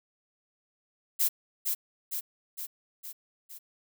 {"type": "noise with echo", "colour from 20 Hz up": "violet", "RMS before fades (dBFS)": -25, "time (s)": [1.19, 1.29], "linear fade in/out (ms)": 20, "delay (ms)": 460, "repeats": 5, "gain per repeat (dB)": -4, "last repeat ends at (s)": 3.59, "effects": []}